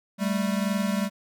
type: tone pair together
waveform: square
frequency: 196 / 218.4 Hz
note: G3 / A3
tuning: 0 / -13 cents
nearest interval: major second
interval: 187 cents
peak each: -26 / -29 dBFS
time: 0.18-1.1 s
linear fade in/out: 50 ms
effects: none